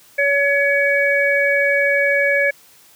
harmonic tone, 564 Hz, C#5, 30 cents sharp, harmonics 1 / 3 / 4, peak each -18 / -18 / -18 dBFS, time 0.18-2.51 s, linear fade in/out 10 ms, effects white hiss -49 dBFS RMS until 2.95 s + high-pass 60 Hz 12 dB/octave

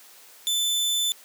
sawtooth tone, 3520 Hz, A7, in tune, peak -19 dBFS, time 0.47-1.12 s, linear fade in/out 0 ms, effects white hiss -50 dBFS RMS until 1.24 s + high-pass 300 Hz 12 dB/octave

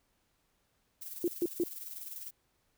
violet noise with tremolo, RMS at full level -42 dBFS, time 1.01-2.31 s, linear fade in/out 10 ms, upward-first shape square, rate 20 Hz, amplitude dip 50%
sine tone bursts, 346.8 Hz, F4, 12 cents flat, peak -26 dBFS, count 3, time 1.24-1.637 s, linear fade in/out 2 ms, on 39 ms, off 140 ms
effects pink hiss -75 dBFS RMS until 2.77 s

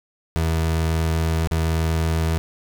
30% pulse tone with dropouts, 81.1 Hz, E2, 28 cents flat, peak -16 dBFS, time 0.36-2.38 s, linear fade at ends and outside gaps 0 ms, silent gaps 1.473-1.512 s, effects none

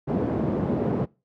pink band-pass noise, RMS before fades -25 dBFS, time 0.07-1.06 s, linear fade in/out 20 ms, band 150 to 450 Hz, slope 12 dB/octave, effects noise-tail reverb RT60 0.3 s tail -24 dB re dry + high-pass 60 Hz 12 dB/octave

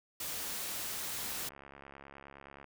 white noise, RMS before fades -39 dBFS, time 0.2-1.49 s, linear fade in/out 5 ms
click train, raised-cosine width 0.5 ms, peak -35 dBFS, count 102, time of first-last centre 1.19-2.643 s, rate 69.5 Hz
effects none

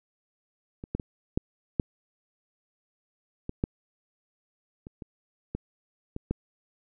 clicks, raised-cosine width 3 ms, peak -25 / -15 / -22 / -11 / -10 / -19 / -12 / -28 / -26 / -18 / -21 / -14 dBFS, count 12, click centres 0.839 / 0.95 / 0.998 / 1.375 / 1.798 / 3.494 / 3.639 / 4.869 / 5.022 / 5.55 / 6.164 / 6.31 s, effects none

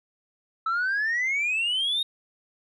sine exponential sweep, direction up, 1300 to 3752 Hz, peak -21 dBFS, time 0.66-2.03 s, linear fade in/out 5 ms, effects tanh soft clip ceiling -21 dBFS

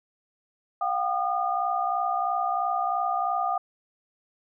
sine tone cluster, 711 / 774 / 1218 Hz, F5 / G5 / D#6, +31 / -22 / -37 cents, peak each -28 dBFS, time 0.81-3.58 s, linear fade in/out 5 ms, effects none

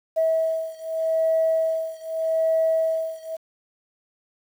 sine beating tone pair, 646 / 646.82 Hz, E5 / E5, -35 / -33 cents, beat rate 0.82 Hz, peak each -22 / -23 dBFS, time 0.16-3.37 s, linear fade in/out 20 ms, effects tanh soft clip ceiling -12 dBFS + 8-bit

